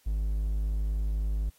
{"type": "tone", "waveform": "triangle", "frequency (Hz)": 52, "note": "G#1", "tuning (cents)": 3, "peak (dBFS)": -24, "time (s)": [0.06, 1.5], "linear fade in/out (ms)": 10, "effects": ["white hiss -64 dBFS RMS until 1.58 s", "AAC 48 kbps"]}